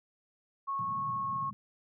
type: tone with pitch glide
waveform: sine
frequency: 1098 to 1091 Hz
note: C#6 to C#6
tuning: -17 to -28 cents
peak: -31 dBFS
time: 0.67-1.51 s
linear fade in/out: 20 ms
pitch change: -11 cents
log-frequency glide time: 1.06-1.39 s
type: band-pass noise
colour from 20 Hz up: pink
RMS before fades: -46 dBFS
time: 0.79-1.53 s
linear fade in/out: 0 ms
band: 110 to 210 Hz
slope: 48 dB/octave
effects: none